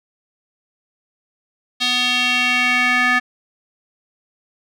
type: tone with band-pass filter sweep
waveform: square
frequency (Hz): 248.5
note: B3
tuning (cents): +11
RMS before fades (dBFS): -17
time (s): 1.8-3.2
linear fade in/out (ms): 20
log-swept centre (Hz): 3600 to 1800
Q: 3.1
effects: none